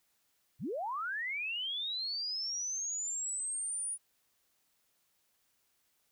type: linear sweep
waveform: sine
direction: up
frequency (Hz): 82.41 to 9760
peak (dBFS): -34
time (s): 0.59-3.98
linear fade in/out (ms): 50
effects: white hiss -75 dBFS RMS until 6.11 s